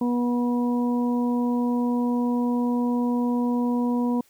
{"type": "harmonic tone", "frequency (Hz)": 242.7, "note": "B3", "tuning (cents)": -30, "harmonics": [1, 2, 3, 4], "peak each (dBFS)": [-21, -31, -38, -33], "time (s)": [0.01, 4.21], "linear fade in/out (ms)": 5, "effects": ["white hiss -60 dBFS RMS until 4.29 s"]}